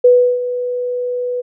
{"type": "tone with ADSR envelope", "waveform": "sine", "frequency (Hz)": 493.4, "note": "B4", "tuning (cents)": -2, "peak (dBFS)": -4, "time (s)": [0.04, 1.42], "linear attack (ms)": 8, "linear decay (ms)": 340, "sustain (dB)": -13, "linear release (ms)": 21, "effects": []}